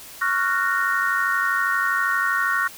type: chord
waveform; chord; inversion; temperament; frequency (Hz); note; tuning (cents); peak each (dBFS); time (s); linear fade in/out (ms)
sine; Gb major seventh; second; just; 1110 / 1387.5 / 1480 / 1850; Db6 / F6 / Gb6 / Bb6; +2 / -12 / 0 / -14; -25 / -25 / -24 / -24; 0.21-2.68; 10
effects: white hiss -41 dBFS RMS until 2.77 s